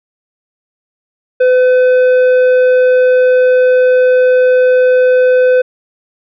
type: tone with tanh clipping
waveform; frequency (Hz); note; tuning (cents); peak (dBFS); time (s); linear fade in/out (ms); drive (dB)
sine; 506; B4; +42; -7; 1.4-5.62; 10; 8
effects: none